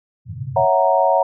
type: band-pass noise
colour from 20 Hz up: white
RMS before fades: -29 dBFS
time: 0.25-0.68 s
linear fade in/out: 50 ms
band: 100 to 140 Hz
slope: 48 dB/octave
type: chord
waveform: sine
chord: F# dominant seventh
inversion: second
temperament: equal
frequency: 554.4 / 659.3 / 740 / 932.3 Hz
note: C#5 / E5 / F#5 / A#5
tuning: 0 / 0 / 0 / 0 cents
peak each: -18 / -18 / -18 / -18 dBFS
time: 0.56-1.23 s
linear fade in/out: 5 ms
effects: none